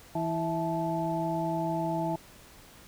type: harmonic tone with a mistuned harmonic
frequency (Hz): 164.4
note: E3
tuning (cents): -4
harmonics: 1 / 2 / 4 / 5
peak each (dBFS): -33 / -33 / -33 / -33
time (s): 0.15-2.16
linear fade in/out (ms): 5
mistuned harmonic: 5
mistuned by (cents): +95
effects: pink hiss -53 dBFS RMS until 2.87 s